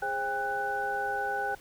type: tone cluster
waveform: sine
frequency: 412.2 / 532 / 799 / 1491 Hz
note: G#4 / C5 / G5 / F#6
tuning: -13 / +29 / +33 / +13 cents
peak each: -38 / -39 / -31 / -33 dBFS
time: 0.02-1.55 s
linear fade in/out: 5 ms
effects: pink hiss -54 dBFS RMS until 1.6 s